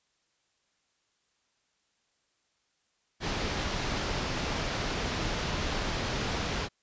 pink low-pass noise, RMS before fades -32 dBFS, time 3.2-6.69 s, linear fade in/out 50 ms, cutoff 5900 Hz, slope 24 dB/octave, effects white hiss -74 dBFS RMS until 6.82 s + resampled to 16000 Hz

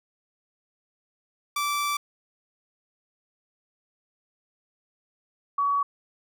sawtooth / sine tone pair in turn, 1164 / 1130.9 Hz, D6 / C#6, -16 / +34 cents, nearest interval unison, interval 50 cents, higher first, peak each -21 dBFS, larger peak neither, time 1.56-1.97 / 5.58-5.83 s, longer first, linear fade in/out 5 ms, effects none

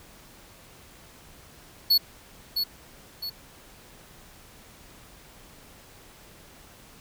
square tone with echo, 4399 Hz, C#8, 14 cents flat, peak -17 dBFS, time 1.9-1.98 s, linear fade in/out 10 ms, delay 660 ms, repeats 2, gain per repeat -7 dB, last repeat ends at 3.3 s, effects pink hiss -51 dBFS RMS until 7 s

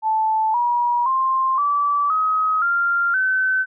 sine tone with pitch steps, 876 / 960.8 / 1053.8 / 1155.9 / 1267.8 / 1390.6 / 1525.2 Hz, A5 / B5 / C6 / D6 / D#6 / F6 / G6, -8 / -48 / +12 / -28 / +32 / -8 / -48 cents, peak -16 dBFS, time 0.02-3.66 s, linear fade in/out 50 ms, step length 520 ms, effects none

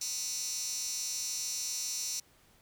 15% pulse tone with high-pass filter, 246.9 Hz, B3, in tune, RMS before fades -36 dBFS, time 0.01-2.2 s, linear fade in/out 5 ms, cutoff 5800 Hz, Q 3.2, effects pink hiss -64 dBFS RMS until 2.61 s

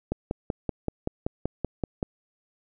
click train, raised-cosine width 2 ms, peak -13 dBFS, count 11, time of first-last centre 0.12-2.028 s, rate 5.24 Hz, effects none

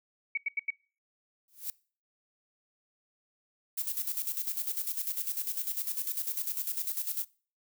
sine tone bursts, 2253 Hz, C#7, 28 cents sharp, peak -27 dBFS, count 4, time 0.35-0.705 s, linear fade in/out 5 ms, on 25 ms, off 85 ms
violet noise with exponential growth, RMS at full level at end -32 dBFS, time 1.48-1.7 s, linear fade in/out 1 ms, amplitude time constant 47 ms
violet noise with tremolo, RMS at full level -32 dBFS, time 3.77-7.25 s, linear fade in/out 10 ms, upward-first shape square, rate 10 Hz, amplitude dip 65%
effects noise-tail reverb RT60 0.4 s tail -23 dB re dry

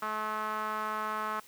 sawtooth tone with band-pass filter, 215.1 Hz, A3, 39 cents flat, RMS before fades -34 dBFS, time 0.02-1.4 s, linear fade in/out 5 ms, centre 1200 Hz, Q 3.9, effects white hiss -56 dBFS RMS until 1.47 s

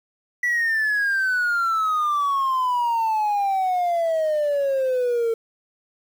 triangle exponential sweep, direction down, 1964 to 451.3 Hz, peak -16 dBFS, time 0.43-5.34 s, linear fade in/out 5 ms, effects tanh soft clip ceiling -14 dBFS + 8-bit

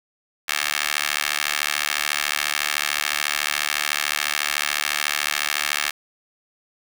15% pulse tone with high-pass filter, 73.9 Hz, D2, 11 cents sharp, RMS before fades -24 dBFS, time 0.48-5.91 s, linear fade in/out 10 ms, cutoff 1900 Hz, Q 1.2, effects none

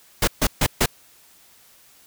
pink noise bursts, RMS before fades -18 dBFS, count 4, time 0.22-0.86 s, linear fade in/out 5 ms, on 55 ms, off 140 ms, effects white hiss -53 dBFS RMS until 2.06 s

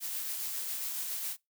blue noise with tremolo, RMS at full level -35 dBFS, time 0-1.37 s, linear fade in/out 50 ms, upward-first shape triangle, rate 7.3 Hz, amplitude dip 30%, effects noise-tail reverb RT60 0.2 s tail -24 dB re dry

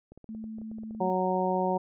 clicks, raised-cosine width 2 ms, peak -35 dBFS, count 12, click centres 0.12 / 0.176 / 0.243 / 0.349 / 0.441 / 0.585 / 0.616 / 0.715 / 0.785 / 0.835 / 0.909 / 0.949 s
sine tone, 220 Hz, A3, in tune, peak -36 dBFS, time 0.29-1.1 s, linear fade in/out 0 ms
harmonic tone, 185 Hz, F#3, in tune, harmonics 1 / 2 / 3 / 4 / 5, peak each -31 / -31 / -31 / -31 / -31 dBFS, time 1-1.78 s, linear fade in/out 10 ms
effects none

